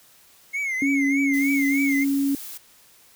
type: tone with vibrato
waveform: triangle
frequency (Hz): 2155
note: C#7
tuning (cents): -49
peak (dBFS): -22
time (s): 0.53-2.05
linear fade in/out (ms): 20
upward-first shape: triangle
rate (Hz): 3.3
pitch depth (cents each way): 120
type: tone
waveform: sine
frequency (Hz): 277.2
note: C#4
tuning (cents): 0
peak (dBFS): -19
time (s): 0.82-2.35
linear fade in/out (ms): 2
type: noise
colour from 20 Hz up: blue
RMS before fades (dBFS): -37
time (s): 1.33-2.58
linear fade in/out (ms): 10
effects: white hiss -54 dBFS RMS until 3.15 s